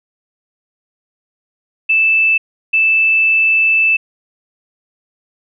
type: tone pair in turn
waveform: sine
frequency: 2637 / 2637 Hz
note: E7 / E7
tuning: 0 / 0 cents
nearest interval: unison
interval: 0 cents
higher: neither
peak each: -9 dBFS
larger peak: neither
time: 1.89-2.38 / 2.73-3.97 s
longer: second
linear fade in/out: 10 ms
effects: none